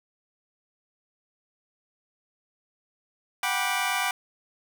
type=chord; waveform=20% pulse; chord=G major seventh; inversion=third; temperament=just; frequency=735 / 784 / 980 / 1176 Hz; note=F#5 / G5 / B5 / D6; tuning=-12 / 0 / -14 / +2 cents; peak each=-26 dBFS; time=3.43-4.11 s; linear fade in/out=2 ms; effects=none